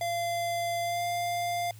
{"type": "tone with pitch glide", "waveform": "square", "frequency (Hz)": [688, 698], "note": ["F5", "F5"], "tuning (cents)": [-26, -1], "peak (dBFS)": -29, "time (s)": [0.01, 1.71], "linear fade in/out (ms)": 2, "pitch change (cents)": 25, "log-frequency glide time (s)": [0.82, 1.03], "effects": ["added 108 Hz sine -46 dBFS peak until 1.79 s", "white hiss -57 dBFS RMS until 1.79 s"]}